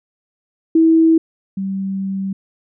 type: tone pair in turn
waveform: sine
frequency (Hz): 324.7 / 193.5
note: E4 / G3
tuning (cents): -26 / -22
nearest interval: major sixth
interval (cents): 896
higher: first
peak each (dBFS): -8 / -19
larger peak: first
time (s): 0.75-1.18 / 1.57-2.33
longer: second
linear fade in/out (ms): 5
effects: none